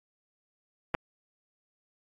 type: clicks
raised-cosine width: 0.5 ms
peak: -14 / -12 dBFS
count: 2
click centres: 0.943 / 0.949 s
effects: AAC 48 kbps